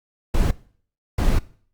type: noise bursts at uneven times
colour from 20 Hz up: brown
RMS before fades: -17 dBFS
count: 2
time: 0.34-0.51 / 1.18-1.39 s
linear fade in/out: 5 ms
effects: noise-tail reverb RT60 0.5 s tail -20 dB re dry + Opus 48 kbps